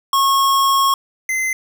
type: tone pair in turn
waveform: square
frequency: 1092 / 2061 Hz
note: C#6 / C7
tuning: -26 / -27 cents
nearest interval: major seventh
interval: 1099 cents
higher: second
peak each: -13 / -18 dBFS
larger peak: first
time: 0.13-0.94 / 1.29-1.53 s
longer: first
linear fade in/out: 2 ms
effects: none